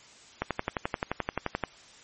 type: click train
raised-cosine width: 0.5 ms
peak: -12 dBFS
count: 15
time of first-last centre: 0.42-1.637 s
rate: 11.5 Hz
effects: white hiss -53 dBFS RMS until 2.03 s + MP3 32 kbps